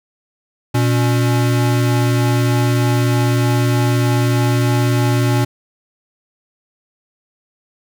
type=tone pair together; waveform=square; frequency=120.18 / 281.5 Hz; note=B2 / C#4; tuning=-47 / +27 cents; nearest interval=octave + minor third; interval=1474 cents; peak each=-14 / -21 dBFS; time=0.74-5.45 s; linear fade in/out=10 ms; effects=none